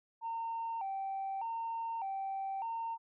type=tone with vibrato; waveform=sine; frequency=843 Hz; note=G#5; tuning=26 cents sharp; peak=-34 dBFS; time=0.21-2.98 s; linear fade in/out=50 ms; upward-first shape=square; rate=0.83 Hz; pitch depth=140 cents each way; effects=tanh soft clip ceiling -32 dBFS